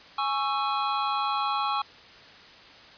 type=chord; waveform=square; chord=C# minor; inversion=second; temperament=just; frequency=831.5 / 1108.7 / 1330.5 Hz; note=G#5 / C#6 / E6; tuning=+2 / 0 / +16 cents; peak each=-30 / -29 / -32 dBFS; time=0.18-1.82 s; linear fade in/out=5 ms; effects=white hiss -49 dBFS RMS until 2.97 s + resampled to 11025 Hz